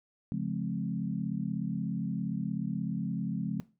sine chord, Db major seventh, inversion none, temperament equal with one note detuned, 138.59 / 174.61 / 211.5 / 261.6 Hz, Db3 / F3 / Ab3 / C4, 0 / 0 / +32 / 0 cents, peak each -37 / -34 / -34 / -39 dBFS, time 0.32-3.6 s, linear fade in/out 0 ms, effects noise-tail reverb RT60 0.3 s tail -18 dB re dry

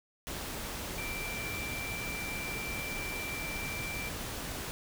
sine tone in noise, 2349 Hz, D7, in tune, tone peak -38 dBFS, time 0.98-4.09 s, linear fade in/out 0 ms, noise pink, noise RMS -39 dBFS, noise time 0.27-4.71 s, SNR -2 dB, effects none

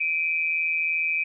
sine tone pair together, 2348 / 2511 Hz, D7 / D#7, -1 / +15 cents, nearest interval minor second, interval 116 cents, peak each -25 dBFS, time 0-1.24 s, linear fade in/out 10 ms, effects none

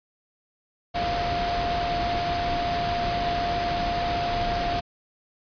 sine tone in noise, 698.5 Hz, F5, in tune, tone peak -25 dBFS, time 0.94-4.81 s, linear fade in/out 20 ms, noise pink, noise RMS -29 dBFS, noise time 0.94-4.81 s, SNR +1 dB, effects resampled to 11025 Hz

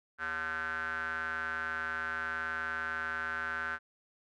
square tone with band-pass filter, 80.4 Hz, E2, 43 cents flat, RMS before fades -36 dBFS, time 0.18-3.79 s, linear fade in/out 50 ms, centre 1500 Hz, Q 9.6, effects none

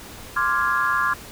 sine chord, D half-diminished seventh, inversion third, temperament equal, 1046.5 / 1174.7 / 1396.9 / 1661.2 Hz, C6 / D6 / F6 / Ab6, 0 / 0 / 0 / 0 cents, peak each -24 dBFS, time 0.36-1.14 s, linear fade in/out 10 ms, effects pink hiss -40 dBFS RMS until 1.31 s

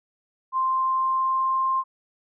sine tone with pitch glide, 1046.5 to 1055 Hz, C6 to C6, 0 to +14 cents, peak -20 dBFS, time 0.52-1.84 s, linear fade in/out 50 ms, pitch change +14 cents, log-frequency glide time 0.65-1.68 s, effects none

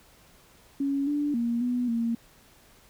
sine tone with pitch steps, 278 / 292 / 235.1 / 246 / 231.5 Hz, C#4 / D4 / A#3 / B3 / A#3, +5 / -10 / +15 / -7 / -12 cents, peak -24 dBFS, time 0.8-2.15 s, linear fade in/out 5 ms, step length 270 ms, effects pink hiss -57 dBFS RMS until 2.89 s

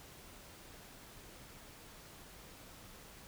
silence, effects pink hiss -55 dBFS RMS until 3.27 s

